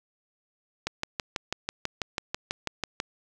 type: click train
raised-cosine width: 0.2 ms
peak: -11 dBFS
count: 14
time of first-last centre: 0.87-3.001 s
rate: 6.1 Hz
effects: none